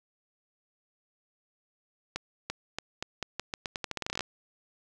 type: accelerating click train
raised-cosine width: 0.2 ms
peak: -15 dBFS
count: 20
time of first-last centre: 2.16-4.208 s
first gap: 340 ms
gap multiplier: 0.84
effects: none